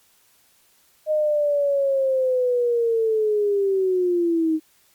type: linear sweep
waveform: sine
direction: down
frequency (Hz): 620 to 311.1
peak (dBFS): -17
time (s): 1.06-4.6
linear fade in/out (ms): 50
effects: white hiss -59 dBFS RMS until 4.94 s + MP3 96 kbps